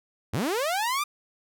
sawtooth linear sweep, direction up, 78.9 to 1221 Hz, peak -21 dBFS, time 0.33-1.04 s, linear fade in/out 10 ms, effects none

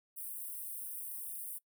white high-pass noise, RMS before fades -43 dBFS, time 0.16-1.59 s, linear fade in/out 20 ms, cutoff 8600 Hz, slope 96 dB/octave, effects noise-tail reverb RT60 0.1 s tail -22 dB re dry

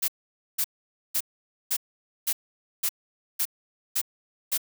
blue noise bursts, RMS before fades -25 dBFS, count 9, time 0.02-4.578 s, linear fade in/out 10 ms, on 62 ms, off 500 ms, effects none

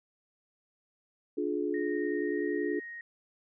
sine chord, D diminished, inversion none, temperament just, 293.7 / 352.4 / 422.9 Hz, D4 / F4 / Ab4, 0 / +16 / +31 cents, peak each -33 dBFS, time 1.37-2.8 s, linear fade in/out 10 ms
sine tone with pitch glide, 1856 to 1871.1 Hz, A#6 to A#6, -8 to +6 cents, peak -40 dBFS, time 1.74-3.01 s, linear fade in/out 2 ms, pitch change +14 cents, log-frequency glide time 2.19-2.45 s
effects none

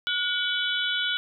sine tone cluster, 1451 / 2273 / 3005 / 3414 / 3840 Hz, F#6 / C#7 / F#7 / G#7 / B7, -34 / +43 / +26 / +47 / -49 cents, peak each -28 / -37 / -29 / -30 / -35 dBFS, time 0.07-1.17 s, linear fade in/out 0 ms, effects none

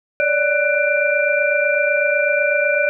sine tone cluster, 570 / 598 / 1489 / 2367 Hz, C#5 / D5 / F#6 / D7, +48 / +31 / +11 / +13 cents, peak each -20 dBFS, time 0.2-2.89 s, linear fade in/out 0 ms, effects none

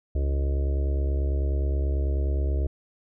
harmonic tone, 69.3 Hz, C#2, in tune, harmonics 1 / 2 / 4 / 5 / 6 / 7 / 8 / 9, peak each -22 / -38 / -41 / -38 / -40 / -44 / -47 / -42 dBFS, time 0.15-2.67 s, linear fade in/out 5 ms, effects none

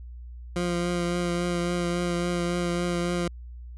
20% pulse tone with vibrato, 174.61 Hz, F3, in tune, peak -20 dBFS, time 0.56-3.28 s, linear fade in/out 2 ms, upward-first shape triangle, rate 3.6 Hz, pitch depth 20 cents each way, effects added 60 Hz sine -38 dBFS peak until 3.77 s + resampled to 24000 Hz

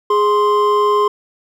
triangle tone pair together, 415.3 / 1046.5 Hz, G#4 / C6, 0 / 0 cents, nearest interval octave + major third, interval 1600 cents, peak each -12 dBFS, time 0.1-1.08 s, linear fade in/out 5 ms, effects none

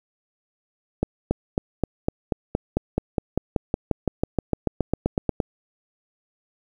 accelerating click train, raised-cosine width 2 ms, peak -7 dBFS, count 25, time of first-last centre 1.03-5.402 s, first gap 280 ms, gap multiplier 0.96, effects 8-bit

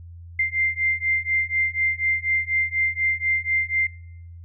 sine beating tone pair, 2091 / 2095.1 Hz, C7 / C7, -2 / +2 cents, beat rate 4.1 Hz, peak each -23 dBFS, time 0.39-3.87 s, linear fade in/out 5 ms, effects noise-tail reverb RT60 0.9 s tail -26 dB re dry + added 85 Hz sine -38 dBFS peak until 4.44 s

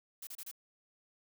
blue noise bursts, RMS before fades -45 dBFS, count 4, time 0.22-0.514 s, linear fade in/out 5 ms, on 51 ms, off 30 ms, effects none

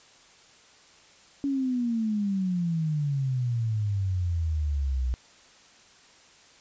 sine exponential sweep, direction down, 283.1 to 61 Hz, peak -24 dBFS, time 1.44-5.14 s, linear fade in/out 0 ms, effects white hiss -55 dBFS RMS until 6.6 s + resampled to 16000 Hz

